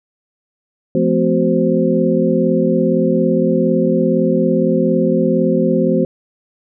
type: tone cluster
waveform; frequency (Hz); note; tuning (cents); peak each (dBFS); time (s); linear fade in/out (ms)
sine; 173.2 / 217.3 / 254.9 / 372.2 / 522; F3 / A3 / C4 / F#4 / C5; -14 / -21 / -45 / +10 / -4; -18; 0.95-6.05; 2
effects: none